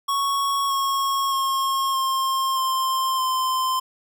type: tone with pitch steps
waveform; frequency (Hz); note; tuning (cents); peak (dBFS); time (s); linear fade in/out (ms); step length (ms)
square; 1108.7 / 1094.1 / 1079.6 / 1065.4 / 1051.3 / 1037.4; C#6 / C#6 / C#6 / C6 / C6 / C6; 0 / -23 / -46 / +31 / +8 / -15; -21; 0.08-3.8; 10; 620
effects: none